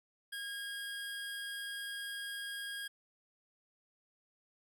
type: tone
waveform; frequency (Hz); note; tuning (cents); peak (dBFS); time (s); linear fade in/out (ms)
25% pulse; 1631; G#6; -32; -36; 0.32-2.88; 10
effects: none